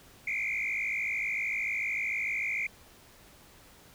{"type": "tone with frequency modulation", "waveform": "sine", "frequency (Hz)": 2241, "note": "C#7", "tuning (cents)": 18, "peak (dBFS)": -28, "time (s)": [0.27, 2.67], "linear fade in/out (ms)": 5, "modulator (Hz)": 53.4, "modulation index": 3.3, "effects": ["tanh soft clip ceiling -25 dBFS", "pink hiss -56 dBFS RMS until 3.94 s"]}